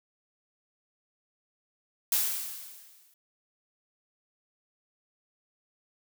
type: noise with exponential decay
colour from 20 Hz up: blue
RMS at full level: -24 dBFS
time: 2.12-3.14 s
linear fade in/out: 2 ms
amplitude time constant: 220 ms
effects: none